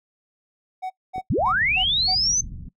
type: tone bursts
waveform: triangle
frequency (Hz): 748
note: F#5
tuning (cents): +19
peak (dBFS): -24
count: 5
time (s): 0.82-2.155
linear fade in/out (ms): 20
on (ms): 83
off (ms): 230
type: clicks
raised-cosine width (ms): 2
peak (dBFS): -30 / -21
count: 2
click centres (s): 1.16 / 1.181
type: linear sweep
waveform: sine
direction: up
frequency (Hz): 61 to 6272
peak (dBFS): -18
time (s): 1.3-2.41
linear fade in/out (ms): 5
type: low-pass noise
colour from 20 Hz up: pink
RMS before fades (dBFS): -36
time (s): 1.38-2.69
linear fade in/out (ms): 5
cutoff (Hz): 190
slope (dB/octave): 24
effects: noise-tail reverb RT60 0.1 s tail -20 dB re dry